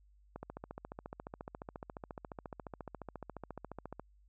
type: click train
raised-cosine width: 1 ms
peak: -29 dBFS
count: 53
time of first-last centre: 0.36-3.996 s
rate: 14.3 Hz
effects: added 50 Hz sine -62 dBFS peak until 4.28 s